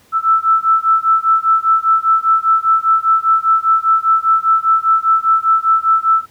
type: beating tone pair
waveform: sine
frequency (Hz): 1318.5 / 1323.5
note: E6 / E6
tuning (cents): 0 / +7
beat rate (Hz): 5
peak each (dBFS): -13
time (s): 0.12-6.26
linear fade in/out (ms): 50
effects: pink hiss -51 dBFS RMS until 6.3 s + high-pass 60 Hz 12 dB/octave